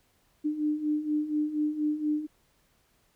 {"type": "beating tone pair", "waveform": "sine", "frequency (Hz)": [298.4, 302.6], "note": ["D4", "D#4"], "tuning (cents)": [28, -48], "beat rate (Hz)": 4.2, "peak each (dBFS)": [-32, -27], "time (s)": [0.44, 2.27], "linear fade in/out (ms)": 20, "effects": ["pink hiss -68 dBFS RMS until 3.15 s"]}